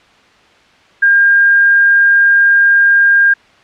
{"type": "tone", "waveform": "sine", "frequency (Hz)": 1608, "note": "G6", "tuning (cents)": 44, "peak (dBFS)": -5, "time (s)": [1.02, 3.34], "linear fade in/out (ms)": 10, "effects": ["white hiss -46 dBFS RMS until 3.63 s", "low-pass 3000 Hz 12 dB/octave"]}